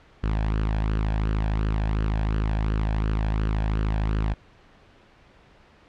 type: tone with flanger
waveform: sawtooth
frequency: 53.2 Hz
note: G#1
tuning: 42 cents sharp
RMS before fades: -24 dBFS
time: 0.23-4.34 s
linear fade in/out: 10 ms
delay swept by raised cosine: 0.66 to 1.23 ms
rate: 2.8 Hz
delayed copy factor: +0.55
effects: pink hiss -54 dBFS RMS until 5.88 s + low-pass 3000 Hz 12 dB/octave